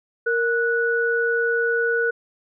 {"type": "tone pair together", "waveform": "sine", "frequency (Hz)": [465, 1474], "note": ["A#4", "F#6"], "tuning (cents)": [-4, -7], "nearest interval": "octave + minor sixth", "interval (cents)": 1997, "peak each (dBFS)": -21, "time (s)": [0.26, 2.11], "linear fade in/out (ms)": 10, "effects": []}